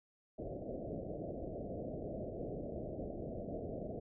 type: low-pass noise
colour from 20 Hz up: white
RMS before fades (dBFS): -43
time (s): 0.38-4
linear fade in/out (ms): 10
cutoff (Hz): 680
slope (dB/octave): 96
effects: none